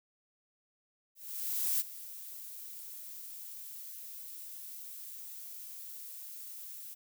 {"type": "noise with ADSR envelope", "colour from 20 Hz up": "violet", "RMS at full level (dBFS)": -30, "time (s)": [1.15, 6.95], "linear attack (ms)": 650, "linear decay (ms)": 25, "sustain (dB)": -16, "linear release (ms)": 21, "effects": []}